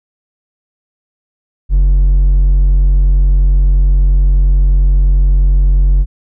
sine tone with hard clipping, 45.75 Hz, F#1, 19 cents flat, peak -7 dBFS, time 1.69-6.06 s, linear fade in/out 50 ms, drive 3 dB, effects none

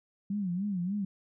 sine tone with vibrato, 190 Hz, F#3, 46 cents sharp, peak -29 dBFS, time 0.3-1.05 s, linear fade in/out 5 ms, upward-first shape sine, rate 3.4 Hz, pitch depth 160 cents each way, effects none

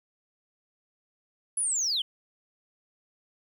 sine linear sweep, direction down, 10380 to 2960 Hz, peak -24 dBFS, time 1.57-2.02 s, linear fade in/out 5 ms, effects tanh soft clip ceiling -21 dBFS + 10-bit

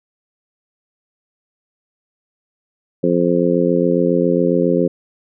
harmonic tone, 87.31 Hz, F2, in tune, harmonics 2 / 3 / 4 / 5 / 6, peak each -19 / -19 / -19 / -19 / -19 dBFS, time 3.03-4.88 s, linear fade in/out 10 ms, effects none

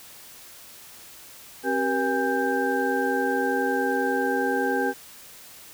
sine tone cluster, 266.9 / 387.9 / 477.9 / 815 / 1572 Hz, C4 / G4 / A#4 / G#5 / G6, +35 / -18 / +43 / -33 / +4 cents, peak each -28 dBFS, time 1.63-4.94 s, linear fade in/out 50 ms, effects white hiss -46 dBFS RMS until 5.73 s

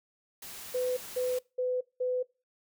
white noise, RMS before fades -44 dBFS, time 0.42-1.39 s, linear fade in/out 5 ms
sine tone bursts, 503 Hz, B4, 32 cents sharp, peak -27 dBFS, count 4, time 0.74-2.23 s, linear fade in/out 10 ms, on 230 ms, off 190 ms
effects noise-tail reverb RT60 0.3 s tail -23 dB re dry

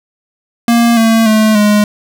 square tone with pitch steps, 234.4 / 225.5 / 216.9 / 208.7 Hz, A#3 / A3 / A3 / G#3, +10 / +43 / -25 / +9 cents, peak -7 dBFS, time 0.68-1.84 s, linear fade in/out 2 ms, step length 290 ms, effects none

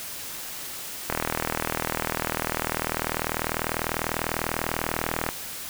click train, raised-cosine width 0.5 ms, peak -9 dBFS, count 169, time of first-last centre 1.1-5.29 s, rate 40.1 Hz, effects white hiss -36 dBFS RMS until 5.69 s

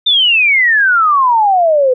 sine exponential sweep, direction down, 3639 to 493.9 Hz, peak -7 dBFS, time 0.06-1.94 s, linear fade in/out 10 ms, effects none

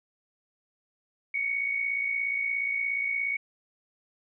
sine tone pair together, 2178 / 2235 Hz, C#7 / C#7, -31 / +14 cents, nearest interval unison, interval 45 cents, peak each -34 / -27 dBFS, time 1.34-3.37 s, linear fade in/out 5 ms, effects none

